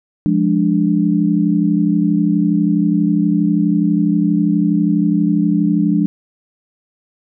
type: chord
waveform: sine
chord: D diminished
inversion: first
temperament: equal with one note detuned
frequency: 174.61 / 206.9 / 293.7 Hz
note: F3 / Ab3 / D4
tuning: 0 / -6 / 0 cents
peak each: -16 dBFS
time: 0.26-6.06 s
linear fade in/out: 0 ms
effects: none